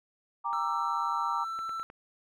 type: chord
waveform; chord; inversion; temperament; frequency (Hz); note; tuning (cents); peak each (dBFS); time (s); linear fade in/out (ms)
sine; G minor; none; equal with one note detuned; 798.6 / 932.3 / 1174.7; G5 / Bb5 / D6; +32 / 0 / 0; -38 / -32 / -32; 0.44-1.45; 20
type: tone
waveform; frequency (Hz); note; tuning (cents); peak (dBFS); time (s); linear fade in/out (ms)
triangle; 1333; E6; +19; -31; 0.53-1.83; 0
type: click train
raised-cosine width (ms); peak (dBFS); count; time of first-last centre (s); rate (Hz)
0.5; -32; 4; 1.59-1.901; 9.65
effects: none